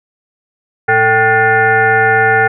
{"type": "tone with frequency modulation", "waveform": "sine", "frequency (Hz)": 1110, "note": "C#6", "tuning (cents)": 2, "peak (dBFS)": -7, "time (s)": [0.88, 2.48], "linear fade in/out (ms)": 10, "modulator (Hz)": 332, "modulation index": 2.3, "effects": []}